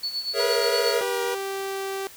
sine tone with tremolo, 4435 Hz, C#8, in tune, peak -24 dBFS, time 0.03-0.95 s, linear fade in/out 5 ms, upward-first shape sine, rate 8.5 Hz, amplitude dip 70%
square chord, A# half-diminished seventh, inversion third, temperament equal, 415.3 / 466.2 / 554.4 / 659.3 Hz, G#4 / A#4 / C#5 / E5, 0 / 0 / 0 / 0 cents, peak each -28 / -28 / -29 / -31 dBFS, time 0.33-1.04 s, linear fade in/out 50 ms
sawtooth tone with vibrato, 480 Hz, B4, 49 cents flat, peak -22 dBFS, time 0.39-1.35 s, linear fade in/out 10 ms, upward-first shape triangle, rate 3.3 Hz, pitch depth 18 cents each way
sawtooth tone with pitch glide, 392 to 389.1 Hz, G4 to G4, 0 to -13 cents, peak -24 dBFS, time 1.01-2.07 s, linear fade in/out 0 ms, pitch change -13 cents, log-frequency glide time 1.13-1.82 s
effects white hiss -46 dBFS RMS until 2.16 s

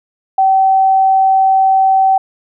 sine tone, 768 Hz, G5, 36 cents flat, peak -7 dBFS, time 0.38-2.18 s, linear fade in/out 5 ms, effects none

